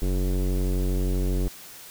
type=tone with low-pass filter; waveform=square; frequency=46.25 Hz; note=F#1; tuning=in tune; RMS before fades=-24 dBFS; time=0.02-1.48 s; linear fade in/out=0 ms; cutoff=400 Hz; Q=1.9; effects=white hiss -44 dBFS RMS until 1.9 s